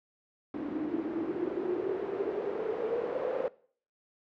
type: noise with band-pass filter sweep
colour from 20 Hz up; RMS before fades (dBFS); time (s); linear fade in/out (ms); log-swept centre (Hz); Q
white; -33; 0.54-3.48; 0; 290 to 510; 9.7
effects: noise-tail reverb RT60 0.5 s tail -21 dB re dry + low-pass 2000 Hz 12 dB/octave